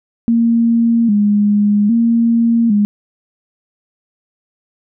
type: tone with vibrato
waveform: sine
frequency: 218.7 Hz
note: A3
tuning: 10 cents flat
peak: -9 dBFS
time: 0.28-2.85 s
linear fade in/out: 0 ms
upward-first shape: square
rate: 0.62 Hz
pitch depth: 100 cents each way
effects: none